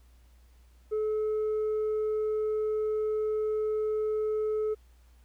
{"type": "tone with tanh clipping", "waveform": "sine", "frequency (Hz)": 430, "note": "A4", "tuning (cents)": -40, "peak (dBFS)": -27, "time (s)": [0.91, 4.75], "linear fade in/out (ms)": 20, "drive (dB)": 2, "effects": ["added 60 Hz sine -55 dBFS peak until 5.24 s", "pink hiss -68 dBFS RMS until 5.24 s"]}